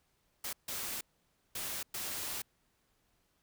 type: noise bursts at uneven times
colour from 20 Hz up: white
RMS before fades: -39 dBFS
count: 4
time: 0.44-0.53 / 0.68-1.01 / 1.55-1.83 / 1.94-2.42 s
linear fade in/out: 5 ms
effects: pink hiss -75 dBFS RMS until 3.42 s